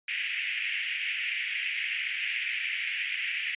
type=band-pass noise; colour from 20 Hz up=white; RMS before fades=-32 dBFS; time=0.08-3.55 s; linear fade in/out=5 ms; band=1900 to 2800 Hz; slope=48 dB/octave; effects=resampled to 8000 Hz